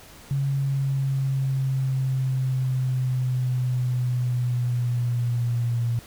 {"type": "exponential sweep", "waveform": "sine", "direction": "down", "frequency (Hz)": [138.59, 117.8], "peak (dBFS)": -21, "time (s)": [0.31, 5.99], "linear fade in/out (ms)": 0, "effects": ["pink hiss -47 dBFS RMS until 6.06 s"]}